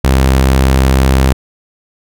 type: tone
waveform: sawtooth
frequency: 66 Hz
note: C2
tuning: 16 cents sharp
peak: -3 dBFS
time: 0.04-1.33 s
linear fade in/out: 5 ms
effects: none